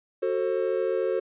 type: chord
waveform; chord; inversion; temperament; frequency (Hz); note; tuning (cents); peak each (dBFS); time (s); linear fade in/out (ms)
triangle; F# diminished; none; just; 370 / 444 / 532.8; F#4 / A4 / C5; 0 / +16 / +31; -26; 0.22-1.2; 10
effects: resampled to 8000 Hz